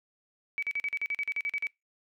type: tone bursts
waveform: sine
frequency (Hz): 2285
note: D7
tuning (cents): -48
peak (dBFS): -28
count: 13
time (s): 0.58-1.669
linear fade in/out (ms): 0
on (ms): 45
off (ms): 42
effects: noise-tail reverb RT60 0.2 s tail -24 dB re dry